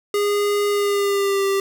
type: tone with pitch glide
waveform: square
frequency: 410 to 392.6 Hz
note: G#4 to G4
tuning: -22 to +3 cents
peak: -18 dBFS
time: 0.14-1.6 s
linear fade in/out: 2 ms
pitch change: -75 cents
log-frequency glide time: 0.69-1.46 s
effects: none